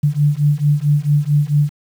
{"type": "beating tone pair", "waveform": "sine", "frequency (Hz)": [144.5, 149], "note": ["D3", "D3"], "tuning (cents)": [-28, 25], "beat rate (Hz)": 4.5, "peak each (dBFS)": -15, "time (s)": [0.03, 1.7], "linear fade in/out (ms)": 10, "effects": ["7-bit"]}